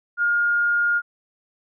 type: tone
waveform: sine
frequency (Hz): 1419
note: F6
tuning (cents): +27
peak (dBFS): -17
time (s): 0.17-1.02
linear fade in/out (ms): 50
effects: none